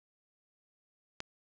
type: click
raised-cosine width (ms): 0.2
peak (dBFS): -20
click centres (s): 1.204
effects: resampled to 22050 Hz